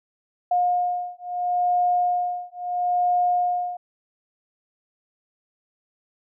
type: beating tone pair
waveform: sine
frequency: 714 / 714.75 Hz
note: F5 / F5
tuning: +38 / +40 cents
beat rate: 0.75 Hz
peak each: -23 dBFS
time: 0.51-3.77 s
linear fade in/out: 5 ms
effects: none